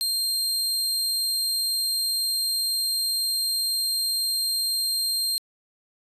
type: tone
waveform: sawtooth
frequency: 4186 Hz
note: C8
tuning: in tune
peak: -20 dBFS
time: 0.01-5.38 s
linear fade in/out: 0 ms
effects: resampled to 32000 Hz